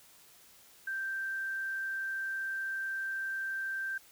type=tone; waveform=sine; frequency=1568 Hz; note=G6; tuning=in tune; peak=-33 dBFS; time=0.87-3.98 s; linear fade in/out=5 ms; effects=white hiss -59 dBFS RMS until 4.11 s